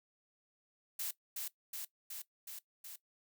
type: noise with echo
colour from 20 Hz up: blue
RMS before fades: -39 dBFS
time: 0.99-1.11 s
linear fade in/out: 5 ms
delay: 370 ms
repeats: 5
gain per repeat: -2 dB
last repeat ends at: 2.96 s
effects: noise-tail reverb RT60 0.1 s tail -17 dB re dry